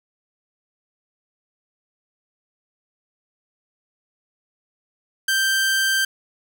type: tone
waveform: sawtooth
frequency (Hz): 1568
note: G6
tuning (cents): 0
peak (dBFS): -14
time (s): 5.28-6.05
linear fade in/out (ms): 5
effects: none